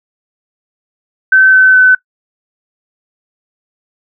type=tone with pitch steps; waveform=sine; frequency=1535 / 1523.5 / 1512.1 Hz; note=G6 / G6 / F#6; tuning=-37 / -50 / +37 cents; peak=-3 dBFS; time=1.32-1.95 s; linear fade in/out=5 ms; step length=210 ms; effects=noise-tail reverb RT60 0.1 s tail -21 dB re dry